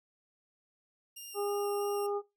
10% pulse tone with vibrato, 2794 Hz, F7, in tune, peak -36 dBFS, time 1.16-2.07 s, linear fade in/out 10 ms, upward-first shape square, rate 3.1 Hz, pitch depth 9 cents each way
harmonic tone, 407 Hz, G#4, 35 cents flat, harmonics 1 / 2 / 3, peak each -32 / -38 / -42 dBFS, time 1.34-2.22 s, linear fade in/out 50 ms
effects noise-tail reverb RT60 0.2 s tail -18 dB re dry

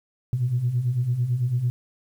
sine beating tone pair, 116.54 / 125.54 Hz, A#2 / B2, 0 / +29 cents, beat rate 9 Hz, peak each -27 / -21 dBFS, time 0.33-1.7 s, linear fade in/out 0 ms, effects tanh soft clip ceiling -14 dBFS + 9-bit

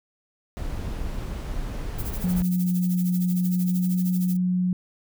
brown noise, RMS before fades -30 dBFS, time 0.57-2.42 s, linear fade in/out 0 ms
violet noise with tremolo, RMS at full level -35 dBFS, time 1.98-4.37 s, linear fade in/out 10 ms, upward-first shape sine, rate 13 Hz, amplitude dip 80%
sine tone with pitch glide, 179.9 to 181.47 Hz, F#3 to F#3, -48 to -33 cents, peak -20 dBFS, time 2.24-4.73 s, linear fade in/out 2 ms, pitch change +15 cents, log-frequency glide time 3.19-3.99 s
effects none

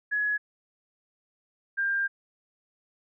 sine tone pair in turn, 1685 / 1595.7 Hz, G#6 / G6, +25 / +30 cents, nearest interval minor second, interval 95 cents, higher first, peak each -24 dBFS, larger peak neither, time 0.11-0.38 / 1.77-2.08 s, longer second, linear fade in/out 20 ms, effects none

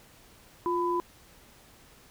sine tone pair together, 350.9 / 1000 Hz, F4 / B5, +8 / +21 cents, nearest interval octave + tritone, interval 1813 cents, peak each -28 dBFS, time 0.66-1 s, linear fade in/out 0 ms, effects pink hiss -56 dBFS RMS until 2.1 s

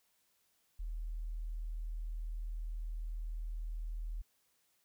sine tone, 40 Hz, D#1, 49 cents sharp, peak -37 dBFS, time 0.79-4.22 s, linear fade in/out 10 ms, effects white hiss -75 dBFS RMS until 4.84 s

